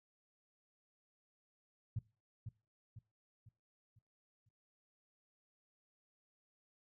sine tone with echo, 110 Hz, A2, in tune, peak -35 dBFS, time 1.96-1.99 s, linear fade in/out 5 ms, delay 500 ms, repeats 5, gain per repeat -7 dB, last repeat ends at 4.49 s, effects noise-tail reverb RT60 0.3 s tail -20 dB re dry

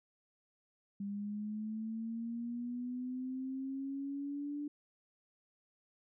sine linear sweep, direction up, 199.2 to 293.7 Hz, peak -37 dBFS, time 1-4.68 s, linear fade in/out 5 ms, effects none

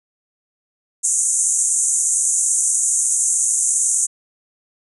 pink band-pass noise, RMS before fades -18 dBFS, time 1.03-4.07 s, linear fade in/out 20 ms, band 6400 to 9800 Hz, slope 96 dB/octave, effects none

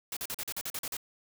white noise bursts, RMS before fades -36 dBFS, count 10, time 0.12-0.968 s, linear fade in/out 2 ms, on 47 ms, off 42 ms, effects none

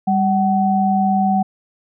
sine tone pair together, 197.4 / 753.9 Hz, G3 / F#5, +12 / +32 cents, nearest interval octave + major seventh, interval 2320 cents, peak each -16 dBFS, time 0.07-1.43 s, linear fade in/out 10 ms, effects none

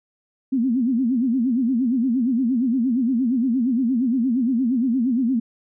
sine tone with vibrato, 246.9 Hz, B3, in tune, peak -17 dBFS, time 0.52-5.4 s, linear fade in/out 10 ms, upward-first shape sine, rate 8.6 Hz, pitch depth 170 cents each way, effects none

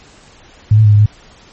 sine tone with pitch steps, 106.3 / 109.3 / 104.9 / 104 / 105.5 Hz, G#2 / A2 / G#2 / G#2 / G#2, +41 / -11 / +18 / +3 / +28 cents, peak -4 dBFS, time 0.71-1.06 s, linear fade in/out 5 ms, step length 70 ms, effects pink hiss -43 dBFS RMS until 1.52 s + MP3 32 kbps

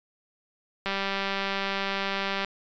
click train, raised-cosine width 0.3 ms, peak -13 dBFS, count 312, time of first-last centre 0.86-2.447 s, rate 196 Hz, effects resampled to 16000 Hz

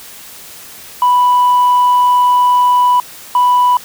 sine tone bursts at uneven times, 987.8 Hz, B5, in tune, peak -5 dBFS, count 2, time 1.02-3 / 3.35-3.77 s, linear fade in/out 2 ms, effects tanh soft clip ceiling -5 dBFS + white hiss -34 dBFS RMS until 3.84 s

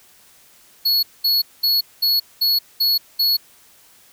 square tone bursts, 4367 Hz, C#8, 27 cents flat, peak -15 dBFS, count 7, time 0.85-3.37 s, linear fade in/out 10 ms, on 180 ms, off 210 ms, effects white hiss -51 dBFS RMS until 4.12 s

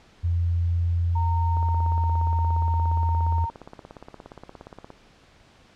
sine tone with pitch glide, 85.8 to 83.45 Hz, F2 to E2, -30 to +22 cents, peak -20 dBFS, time 0.23-3.46 s, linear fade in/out 20 ms, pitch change -48 cents, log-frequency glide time 1.12-2.16 s
sine tone, 920 Hz, A#5, 23 cents flat, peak -27 dBFS, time 1.15-3.5 s, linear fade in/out 10 ms
click train, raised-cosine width 1 ms, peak -26 dBFS, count 58, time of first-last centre 1.57-4.903 s, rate 17.1 Hz
effects pink hiss -55 dBFS RMS until 5.75 s + low-pass 5000 Hz 12 dB/octave

